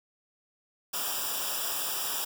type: noise with comb filter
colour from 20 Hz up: white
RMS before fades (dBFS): -32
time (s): 0.93-2.25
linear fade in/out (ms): 10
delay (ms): 0.47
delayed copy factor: -1
effects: none